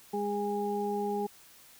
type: harmonic tone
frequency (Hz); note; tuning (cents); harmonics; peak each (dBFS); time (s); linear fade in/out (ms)
204.9; G#3; -23; 1 / 2 / 4; -35 / -32 / -34; 0.13-1.27; 10
effects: white hiss -56 dBFS RMS until 1.79 s